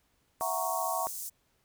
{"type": "high-pass noise", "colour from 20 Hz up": "pink", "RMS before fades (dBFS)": -39, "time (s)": [0.4, 1.3], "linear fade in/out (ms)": 20, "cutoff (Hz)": 6700, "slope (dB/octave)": 24}
{"type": "chord", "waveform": "sine", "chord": "F# dominant seventh", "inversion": "third", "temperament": "just", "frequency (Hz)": [666, 740, 925, 1110], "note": ["E5", "F#5", "A#5", "C#6"], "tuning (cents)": [18, 0, -14, 2], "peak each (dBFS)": -35, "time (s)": [0.41, 1.07], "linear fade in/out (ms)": 0}
{"effects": ["pink hiss -72 dBFS RMS until 1.64 s"]}